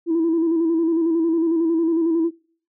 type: tone with vibrato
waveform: sine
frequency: 329.6 Hz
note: E4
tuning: in tune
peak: -15 dBFS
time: 0.06-2.31 s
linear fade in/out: 50 ms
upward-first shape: square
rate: 11 Hz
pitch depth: 41 cents each way
effects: noise-tail reverb RT60 0.5 s tail -25 dB re dry + tanh soft clip ceiling -13 dBFS